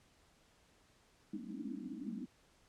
pink band-pass noise, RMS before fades -44 dBFS, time 1.33-2.26 s, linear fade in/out 5 ms, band 190 to 320 Hz, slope 96 dB/octave, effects pink hiss -69 dBFS RMS until 2.68 s + low-pass 9000 Hz 12 dB/octave

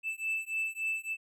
triangle beating tone pair, 2637 / 2640.5 Hz, E7 / E7, 0 / +2 cents, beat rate 3.5 Hz, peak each -33 / -33 dBFS, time 0.03-1.17 s, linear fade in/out 50 ms, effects none

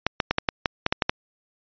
clicks, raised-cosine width 0.3 ms, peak -4 dBFS, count 10, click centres 0.066 / 0.202 / 0.31 / 0.384 / 0.488 / 0.658 / 0.864 / 0.925 / 1.022 / 1.095 s, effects resampled to 11025 Hz

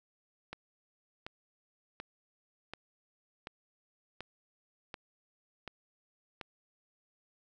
click train, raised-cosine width 0.3 ms, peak -25 dBFS, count 9, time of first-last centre 0.53-6.412 s, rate 1.36 Hz, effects none

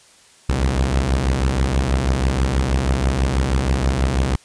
sawtooth beating tone pair, 61 / 67.2 Hz, B1 / C2, -21 / +47 cents, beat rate 6.2 Hz, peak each -17 / -14 dBFS, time 0.49-4.36 s, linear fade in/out 5 ms, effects white hiss -50 dBFS RMS until 4.44 s + resampled to 22050 Hz

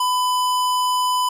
square tone, 1001 Hz, B5, 23 cents sharp, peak -18 dBFS, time 0-1.29 s, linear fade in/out 5 ms, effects resampled to 32000 Hz + 9-bit

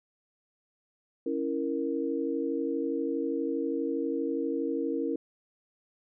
sine chord, A# diminished, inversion first, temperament equal, 277.2 / 329.6 / 466.2 Hz, C#4 / E4 / A#4, 0 / 0 / 0 cents, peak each -32 dBFS, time 1.26-5.16 s, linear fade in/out 5 ms, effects none

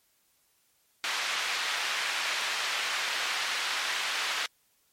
pink band-pass noise, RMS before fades -31 dBFS, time 1.04-4.46 s, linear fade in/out 0 ms, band 1400 to 4200 Hz, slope 12 dB/octave, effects white hiss -69 dBFS RMS until 4.92 s + MP3 64 kbps

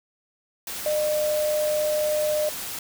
sine tone in noise, 606 Hz, D#5, 46 cents flat, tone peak -21 dBFS, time 0.86-2.49 s, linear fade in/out 2 ms, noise white, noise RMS -33 dBFS, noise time 0.67-2.79 s, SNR +9 dB, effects none

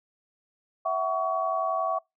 sine tone cluster, 657 / 748 / 1125 Hz, E5 / F#5 / C#6, -6 / +19 / +25 cents, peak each -28 / -30 / -28 dBFS, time 0.85-1.99 s, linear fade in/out 10 ms, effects noise-tail reverb RT60 0.2 s tail -26 dB re dry

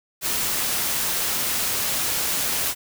white noise, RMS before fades -24 dBFS, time 0.21-2.75 s, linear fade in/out 50 ms, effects none

